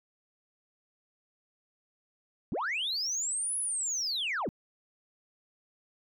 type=linear two-way sweep; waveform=sine; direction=up then down; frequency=130.81 to 10548 to 133.9 Hz; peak=-28 dBFS; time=2.52-4.49 s; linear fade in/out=0 ms; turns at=3.58 s; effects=tanh soft clip ceiling -27 dBFS